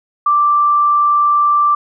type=tone; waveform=sine; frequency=1174.7 Hz; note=D6; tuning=in tune; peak=-9 dBFS; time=0.26-1.75 s; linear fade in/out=5 ms; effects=none